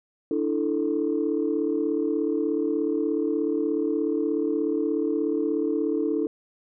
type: chord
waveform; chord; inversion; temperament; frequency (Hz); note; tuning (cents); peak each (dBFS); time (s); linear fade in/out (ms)
sine; D suspended second; none; just; 293.7 / 330.4 / 440.5; D4 / E4 / A4; 0 / +4 / +2; -26; 0.31-6.27; 2
effects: tanh soft clip ceiling -14 dBFS

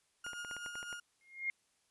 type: tone with tremolo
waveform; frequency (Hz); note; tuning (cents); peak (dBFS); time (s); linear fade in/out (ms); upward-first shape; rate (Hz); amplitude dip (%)
35% pulse; 1424; F6; +33; -38; 0.24-1; 5; triangle; 7.8; 50
type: clicks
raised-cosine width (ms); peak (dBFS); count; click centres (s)
0.5; -33; 9; 0.265 / 0.333 / 0.448 / 0.512 / 0.566 / 0.662 / 0.755 / 0.829 / 0.928
type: tone with exponential growth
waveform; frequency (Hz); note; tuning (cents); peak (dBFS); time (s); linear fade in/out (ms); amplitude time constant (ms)
sine; 2133; C7; +33; -30; 1.21-1.5; 1; 63
effects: white hiss -75 dBFS RMS until 1.9 s + resampled to 24000 Hz

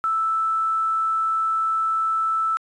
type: tone with quantisation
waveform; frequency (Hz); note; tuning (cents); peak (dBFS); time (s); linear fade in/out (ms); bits
sine; 1318.5; E6; 0; -19; 0.04-2.57; 0; 8
effects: resampled to 22050 Hz

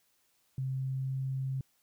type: tone with pitch glide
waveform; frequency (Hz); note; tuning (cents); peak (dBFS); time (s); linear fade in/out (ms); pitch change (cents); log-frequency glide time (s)
sine; 132.1 to 133.1; C3 to C3; +17 to +30; -31; 0.58-1.61; 2; +13; 0.71-1.2
effects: white hiss -72 dBFS RMS until 1.82 s

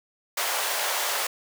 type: high-pass noise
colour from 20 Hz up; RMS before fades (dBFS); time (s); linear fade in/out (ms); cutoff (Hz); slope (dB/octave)
pink; -27; 0.37-1.27; 5; 570; 24
effects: none

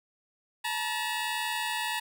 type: tone pair together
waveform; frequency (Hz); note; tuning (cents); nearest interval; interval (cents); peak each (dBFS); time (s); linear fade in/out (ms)
15% pulse; 871.8 / 953; A5 / A#5; -16 / +38; major second; 154; -26; 0.64-2; 10
effects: none

